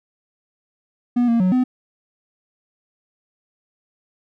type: tone with pitch steps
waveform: triangle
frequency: 243.1 / 232.6 / 184.3 / 253.4 Hz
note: B3 / A#3 / F#3 / B3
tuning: -27 / -4 / -7 / +45 cents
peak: -12 dBFS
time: 1.16-1.64 s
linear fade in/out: 10 ms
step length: 120 ms
effects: none